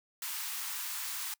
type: high-pass noise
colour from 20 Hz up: white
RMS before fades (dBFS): -38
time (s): 0.22-1.34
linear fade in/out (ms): 2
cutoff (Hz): 850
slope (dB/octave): 48
effects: noise-tail reverb RT60 0.1 s tail -24 dB re dry